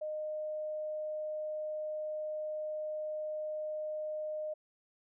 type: tone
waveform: sine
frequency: 614 Hz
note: D#5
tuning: 23 cents flat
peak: -35 dBFS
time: 0.01-4.54 s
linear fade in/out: 10 ms
effects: none